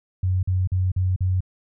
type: tone bursts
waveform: sine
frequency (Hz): 92.5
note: F#2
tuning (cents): 0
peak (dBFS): -18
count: 5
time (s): 0.23-1.406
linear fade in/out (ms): 5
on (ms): 200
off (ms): 44
effects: none